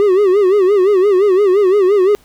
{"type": "tone with vibrato", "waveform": "triangle", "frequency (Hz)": 390, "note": "G4", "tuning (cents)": -9, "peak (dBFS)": -6, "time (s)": [0, 2.15], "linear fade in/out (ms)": 0, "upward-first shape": "sine", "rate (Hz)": 5.8, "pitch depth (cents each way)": 130, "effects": ["pink hiss -50 dBFS RMS until 2.24 s"]}